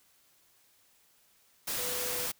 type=tone in noise; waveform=sine; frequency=493.9 Hz; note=B4; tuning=in tune; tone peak=-40 dBFS; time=1.78-2.27 s; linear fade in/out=10 ms; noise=white; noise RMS=-34 dBFS; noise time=1.67-2.32 s; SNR=-9 dB; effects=white hiss -66 dBFS RMS until 2.39 s